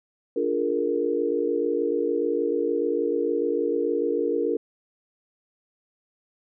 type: chord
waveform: sine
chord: Bb dominant seventh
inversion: first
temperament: just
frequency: 291.4 / 349.6 / 419.5 / 466.2 Hz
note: D4 / F4 / Ab4 / Bb4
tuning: -13 / +2 / +17 / 0 cents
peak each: -29 / -28 / -28 / -25 dBFS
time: 0.36-4.57 s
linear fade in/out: 5 ms
effects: none